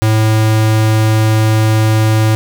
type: tone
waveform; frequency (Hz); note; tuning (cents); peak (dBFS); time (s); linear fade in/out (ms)
square; 109.4; A2; -9; -9; 0.02-2.35; 0
effects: none